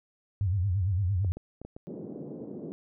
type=tone with vibrato; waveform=sine; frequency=94.6 Hz; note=F#2; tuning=39 cents sharp; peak=-24 dBFS; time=0.41-1.32 s; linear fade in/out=0 ms; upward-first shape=sine; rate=8.8 Hz; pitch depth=160 cents each way
type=clicks; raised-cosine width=2 ms; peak=-28 dBFS; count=5; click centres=1.247 / 1.37 / 1.616 / 1.65 / 1.765 s
type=band-pass noise; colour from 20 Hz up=pink; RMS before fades=-40 dBFS; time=1.87-2.72 s; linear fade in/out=0 ms; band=170 to 450 Hz; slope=24 dB/octave
effects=none